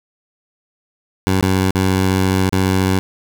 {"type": "tone with dropouts", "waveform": "15% pulse", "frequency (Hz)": 94.4, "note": "F#2", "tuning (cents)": 35, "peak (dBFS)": -7, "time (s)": [1.27, 2.99], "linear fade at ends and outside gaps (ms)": 0, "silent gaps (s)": [[1.409, 1.426], [1.708, 1.75], [2.494, 2.525]], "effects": []}